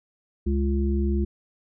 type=harmonic tone; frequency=69.3 Hz; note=C#2; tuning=in tune; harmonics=1 / 3 / 5; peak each=-22 / -27 / -29 dBFS; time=0.46-1.25 s; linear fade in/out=10 ms; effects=none